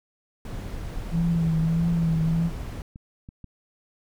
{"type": "noise", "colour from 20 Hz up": "brown", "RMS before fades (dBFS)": -33, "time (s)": [0.45, 2.82], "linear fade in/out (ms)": 2}
{"type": "tone with vibrato", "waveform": "sine", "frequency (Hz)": 164.81, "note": "E3", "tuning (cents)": 0, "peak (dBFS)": -20, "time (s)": [1.11, 2.51], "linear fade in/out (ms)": 50, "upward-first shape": "triangle", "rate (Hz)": 1.6, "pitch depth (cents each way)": 55}
{"type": "clicks", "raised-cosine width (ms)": 5, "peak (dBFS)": -28, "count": 4, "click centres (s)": [2.084, 2.959, 3.289, 3.443]}
{"effects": []}